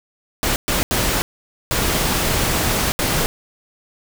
pink noise bursts at uneven times, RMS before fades -19 dBFS, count 5, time 0.43-0.56 / 0.68-0.83 / 0.91-1.22 / 1.71-2.92 / 2.99-3.26 s, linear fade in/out 0 ms, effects none

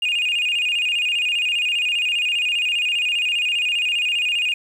sine tone with vibrato, 2643 Hz, E7, 4 cents sharp, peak -16 dBFS, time 0.02-4.54 s, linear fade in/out 5 ms, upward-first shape square, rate 15 Hz, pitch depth 110 cents each way, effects tanh soft clip ceiling -16 dBFS + 8-bit

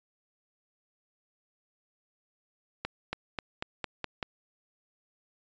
accelerating click train, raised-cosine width 0.3 ms, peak -16 dBFS, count 7, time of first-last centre 2.85-4.228 s, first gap 280 ms, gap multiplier 0.92, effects resampled to 16000 Hz

